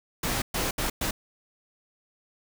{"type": "noise bursts at uneven times", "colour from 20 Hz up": "pink", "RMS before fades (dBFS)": -28, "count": 4, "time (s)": [[0.23, 0.42], [0.54, 0.71], [0.78, 0.9], [1.01, 1.11]], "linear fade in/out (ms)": 5, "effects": []}